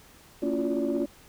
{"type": "tone cluster", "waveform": "sine", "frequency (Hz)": [229, 280.5, 340.7, 357.4, 576], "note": ["A#3", "C#4", "F4", "F4", "D5"], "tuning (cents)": [-31, 21, -43, 40, -34], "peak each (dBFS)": [-32, -28, -29, -32, -32], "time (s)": [0.42, 1.06], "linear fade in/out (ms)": 10, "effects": ["tanh soft clip ceiling -18 dBFS", "pink hiss -54 dBFS RMS until 1.28 s"]}